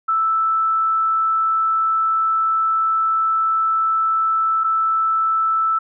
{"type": "tone pair in turn", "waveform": "sine", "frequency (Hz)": [1318.5, 1318.5], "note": ["E6", "E6"], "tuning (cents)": [0, 0], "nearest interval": "unison", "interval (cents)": 0, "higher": "neither", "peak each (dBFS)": -15, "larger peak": "neither", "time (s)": [[0.08, 4.64], [4.64, 5.79]], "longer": "first", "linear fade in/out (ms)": 10, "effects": []}